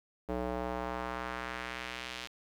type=tone with band-pass filter sweep; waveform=square; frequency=61.74 Hz; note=B1; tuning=in tune; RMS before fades=-38 dBFS; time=0.28-2.28 s; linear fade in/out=20 ms; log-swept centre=500 to 3500 Hz; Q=1.2; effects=10-bit